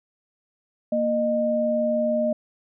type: tone pair together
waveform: sine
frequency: 233.1 / 613.4 Hz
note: A#3 / D#5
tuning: 0 / -25 cents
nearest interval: octave + perfect fourth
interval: 1675 cents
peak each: -25 / -21 dBFS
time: 0.92-2.33 s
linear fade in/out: 5 ms
effects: none